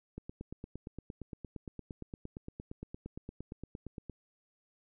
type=click train; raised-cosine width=3 ms; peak=-29 dBFS; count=35; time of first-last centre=0.18-4.097 s; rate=8.68 Hz; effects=none